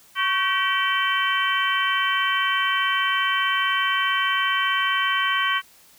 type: harmonic tone with a mistuned harmonic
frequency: 384.8 Hz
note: G4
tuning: 32 cents flat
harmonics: 3 / 4 / 5 / 6 / 7 / 8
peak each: -24 / -25 / -27 / -29 / -35 / -26 dBFS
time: 0.15-5.62 s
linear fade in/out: 50 ms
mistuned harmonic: 3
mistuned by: -61 cents
effects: white hiss -53 dBFS RMS until 5.98 s